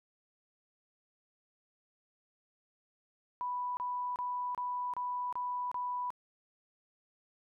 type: tone bursts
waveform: sine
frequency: 987.8 Hz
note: B5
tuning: in tune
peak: -33 dBFS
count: 7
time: 3.41-6.104 s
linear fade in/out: 0 ms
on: 360 ms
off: 29 ms
effects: none